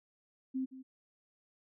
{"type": "tone with echo", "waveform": "sine", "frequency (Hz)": 261.6, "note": "C4", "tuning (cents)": 0, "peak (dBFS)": -32, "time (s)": [0.54, 0.66], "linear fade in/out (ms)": 20, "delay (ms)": 170, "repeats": 1, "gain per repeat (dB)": -14, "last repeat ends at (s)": 0.83, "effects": []}